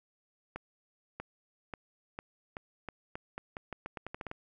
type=accelerating click train; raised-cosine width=0.5 ms; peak=-24 dBFS; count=17; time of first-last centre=0.56-4.314 s; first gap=640 ms; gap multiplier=0.84; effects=none